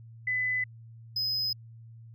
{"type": "tone pair in turn", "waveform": ["sine", "triangle"], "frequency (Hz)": [2006, 5055], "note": ["B6", "D#8"], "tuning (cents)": [26, 27], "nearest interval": "octave + major third", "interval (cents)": 1601, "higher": "second", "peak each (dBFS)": -26, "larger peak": "neither", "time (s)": [[0.27, 0.64], [1.16, 1.53]], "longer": "neither", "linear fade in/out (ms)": 5, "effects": ["added 114 Hz sine -46 dBFS peak until 2.14 s"]}